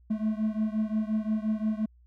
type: beating tone pair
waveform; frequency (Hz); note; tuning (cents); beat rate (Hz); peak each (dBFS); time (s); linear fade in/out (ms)
triangle; 214.6 / 220.3; A3 / A3; -43 / +2; 5.7; -26 / -28; 0.1-1.86; 10
effects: added 60 Hz sine -55 dBFS peak until 2.06 s